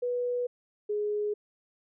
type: tone pair in turn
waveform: sine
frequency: 490 / 417.4 Hz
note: B4 / G#4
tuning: -14 / +9 cents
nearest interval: minor third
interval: 277 cents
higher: first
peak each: -27 dBFS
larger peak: neither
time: 0.02-0.47 / 0.89-1.34 s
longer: neither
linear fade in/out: 10 ms
effects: none